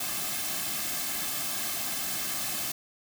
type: noise with comb filter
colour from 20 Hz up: white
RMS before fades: -32 dBFS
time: 0-2.72 s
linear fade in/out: 5 ms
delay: 2.1 ms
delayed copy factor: -0.7
effects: none